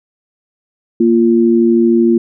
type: tone pair together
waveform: sine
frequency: 233.1 / 346 Hz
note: A#3 / F4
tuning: 0 / -16 cents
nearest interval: perfect fifth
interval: 684 cents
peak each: -10 dBFS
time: 1-2.18 s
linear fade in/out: 5 ms
effects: none